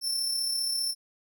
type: tone with amplitude modulation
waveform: sawtooth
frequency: 5370 Hz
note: E8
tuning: 31 cents sharp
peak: -23 dBFS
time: 0.01-0.95 s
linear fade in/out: 50 ms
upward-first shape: sine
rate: 35.1 Hz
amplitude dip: 35%
effects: none